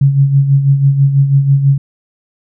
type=tone with tremolo; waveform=sine; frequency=138.59 Hz; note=C#3; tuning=in tune; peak=-4 dBFS; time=0.01-1.78 s; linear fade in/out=5 ms; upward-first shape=sine; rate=6.1 Hz; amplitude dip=60%; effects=none